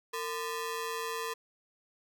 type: ring-modulated tone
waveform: sawtooth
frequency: 740 Hz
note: F#5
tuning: in tune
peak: -27 dBFS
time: 0.13-1.34 s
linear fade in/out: 10 ms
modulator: 284 Hz
effects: none